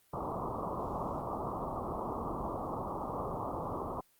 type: low-pass noise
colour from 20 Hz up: white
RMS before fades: -37 dBFS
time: 0.13-4.01 s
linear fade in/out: 5 ms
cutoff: 1200 Hz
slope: 96 dB/octave
effects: white hiss -68 dBFS RMS until 4.19 s + Opus 32 kbps